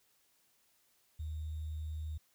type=tone with sample-and-hold; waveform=sine; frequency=77.78 Hz; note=D#2; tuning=in tune; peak=-37 dBFS; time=1.19-2.18 s; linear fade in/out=10 ms; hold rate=3675 Hz; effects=white hiss -72 dBFS RMS until 2.34 s